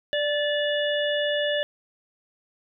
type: harmonic tone with a mistuned harmonic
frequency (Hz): 581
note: D5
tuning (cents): -19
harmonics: 1 / 3 / 5 / 6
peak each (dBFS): -24 / -29 / -31 / -32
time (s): 0.13-1.63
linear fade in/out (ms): 0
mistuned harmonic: 1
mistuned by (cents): +22
effects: none